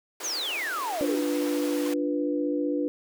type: high-pass noise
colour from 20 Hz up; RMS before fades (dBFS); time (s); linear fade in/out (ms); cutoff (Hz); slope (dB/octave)
pink; -38; 0.2-1.94; 5; 310; 48
type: exponential sweep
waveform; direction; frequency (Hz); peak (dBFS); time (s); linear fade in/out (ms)
sine; down; 6890 to 308.8; -28; 0.23-1.22; 20
type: chord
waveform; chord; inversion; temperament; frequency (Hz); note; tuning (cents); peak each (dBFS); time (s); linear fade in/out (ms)
sine; B diminished; first; equal; 293.7 / 349.2 / 493.9; D4 / F4 / B4; 0 / 0 / 0; -26 / -32 / -30; 1.01-2.88; 0
type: tone with exponential decay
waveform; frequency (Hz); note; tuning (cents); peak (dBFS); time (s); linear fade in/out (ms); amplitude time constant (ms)
sawtooth; 1046.5; C6; 0; -31; 1.86-1.94; 1; 16
effects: none